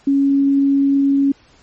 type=tone; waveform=sine; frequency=277.2 Hz; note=C#4; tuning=in tune; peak=-11 dBFS; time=0.07-1.32 s; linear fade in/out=5 ms; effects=pink hiss -51 dBFS RMS until 1.62 s + MP3 32 kbps